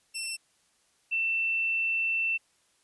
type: tone pair in turn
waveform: 15% pulse / sine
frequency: 2692 / 2680 Hz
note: E7 / E7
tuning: +36 / +28 cents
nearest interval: unison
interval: 8 cents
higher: first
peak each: -25 dBFS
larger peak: neither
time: 0.14-0.37 / 1.11-2.38 s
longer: second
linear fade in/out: 20 ms
effects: white hiss -68 dBFS RMS until 2.83 s + resampled to 24000 Hz